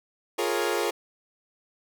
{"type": "chord", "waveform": "sawtooth", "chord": "Bb minor seventh", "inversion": "second", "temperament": "equal", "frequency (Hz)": [349.2, 415.3, 466.2, 554.4], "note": ["F4", "Ab4", "Bb4", "Db5"], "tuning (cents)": [0, 0, 0, 0], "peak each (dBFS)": [-26, -25, -26, -29], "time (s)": [0.38, 0.91], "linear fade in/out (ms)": 10, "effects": []}